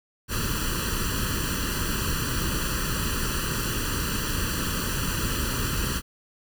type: noise with comb filter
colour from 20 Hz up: pink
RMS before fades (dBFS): -27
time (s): 0.28-6.02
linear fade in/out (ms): 50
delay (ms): 0.68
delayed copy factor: +1
effects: none